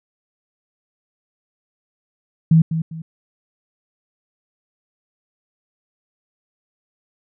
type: tone with echo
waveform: sine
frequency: 161.8 Hz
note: E3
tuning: 32 cents flat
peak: -8 dBFS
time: 2.51-2.62 s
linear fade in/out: 5 ms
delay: 200 ms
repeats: 2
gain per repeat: -10 dB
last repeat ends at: 3.02 s
effects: none

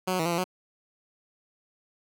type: tone with pitch steps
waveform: 10% pulse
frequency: 185.2 / 183.9 / 161.7 / 172.5 / 169.6 / 183.7 Hz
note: F#3 / F#3 / E3 / F3 / E3 / F#3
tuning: +2 / -10 / -33 / -21 / +50 / -12 cents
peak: -17 dBFS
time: 0.07-0.442 s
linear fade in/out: 10 ms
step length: 62 ms
effects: none

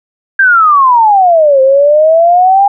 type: exponential two-way sweep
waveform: sine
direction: down then up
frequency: 1608 to 523.3 to 813 Hz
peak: -3 dBFS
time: 0.39-2.68 s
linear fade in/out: 5 ms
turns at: 1.61 s
effects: none

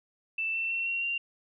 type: tone with pitch steps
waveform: sine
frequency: 2656 / 2684 / 2712 / 2740 / 2769 Hz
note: E7 / E7 / E7 / F7 / F7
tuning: +12 / +31 / +49 / -34 / -15 cents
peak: -28 dBFS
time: 0.38-1.18 s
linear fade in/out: 5 ms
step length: 160 ms
effects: none

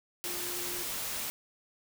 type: tone in noise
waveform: sine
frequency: 352.7 Hz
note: F4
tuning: 17 cents sharp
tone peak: -43 dBFS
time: 0.25-0.83 s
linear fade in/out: 0 ms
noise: white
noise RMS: -36 dBFS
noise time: 0.24-1.3 s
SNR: -10 dB
effects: none

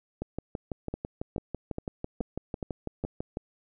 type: two click trains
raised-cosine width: 2 ms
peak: -19 / -19 dBFS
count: 6 / 20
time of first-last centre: 0.94-3.05 / 0.22-3.371 s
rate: 2.37 / 6.03 Hz
effects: none

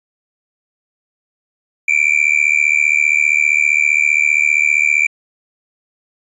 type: tone with amplitude modulation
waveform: triangle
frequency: 2349 Hz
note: D7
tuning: in tune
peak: -5 dBFS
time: 1.88-5.07 s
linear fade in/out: 5 ms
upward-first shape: sine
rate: 75.2 Hz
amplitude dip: 100%
effects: resampled to 24000 Hz

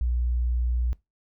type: tone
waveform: sine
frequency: 60.4 Hz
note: B1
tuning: 38 cents flat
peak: -22 dBFS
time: 0.01-0.93 s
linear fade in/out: 0 ms
effects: noise-tail reverb RT60 0.2 s tail -21 dB re dry

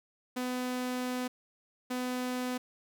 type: tone bursts at uneven times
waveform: sawtooth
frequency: 251 Hz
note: B3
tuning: 28 cents sharp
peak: -28 dBFS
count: 2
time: 0.36-1.28 / 1.9-2.58 s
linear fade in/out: 10 ms
effects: none

